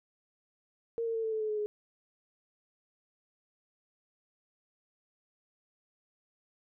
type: tone with pitch steps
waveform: sine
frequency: 462 / 455.6 / 449.4 / 443.2 / 437.1 / 431.1 / 425.1 / 419.3 Hz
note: A#4 / A#4 / A4 / A4 / A4 / A4 / G#4 / G#4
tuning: -16 / -40 / +37 / +13 / -11 / -35 / +40 / +17 cents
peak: -30 dBFS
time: 0.98-1.66 s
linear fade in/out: 0 ms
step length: 85 ms
effects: none